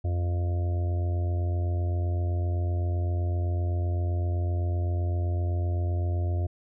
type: harmonic tone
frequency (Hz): 87.8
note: F2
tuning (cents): +10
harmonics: 1 / 3 / 4 / 5 / 6 / 7 / 8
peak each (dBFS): -24 / -44 / -40 / -50 / -51 / -43 / -44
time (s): 0.04-6.47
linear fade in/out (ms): 10
effects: none